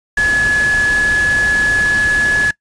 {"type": "tone in noise", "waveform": "sine", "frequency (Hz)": 1700, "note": "G#6", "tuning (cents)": 40, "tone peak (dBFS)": -10, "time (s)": [0.17, 2.51], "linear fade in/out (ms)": 5, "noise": "pink", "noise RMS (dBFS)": -24, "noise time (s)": [0.17, 2.51], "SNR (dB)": 11, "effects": ["noise-tail reverb RT60 0.1 s tail -22 dB re dry", "resampled to 22050 Hz"]}